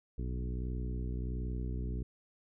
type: harmonic tone with a mistuned harmonic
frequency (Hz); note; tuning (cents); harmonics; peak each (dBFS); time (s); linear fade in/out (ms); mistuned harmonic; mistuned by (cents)
61.4; B1; -9; 1 / 2 / 3 / 4 / 5 / 6 / 7; -35 / -41 / -45 / -47 / -49 / -51 / -52; 0.18-2.03; 5; 1; -59
effects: none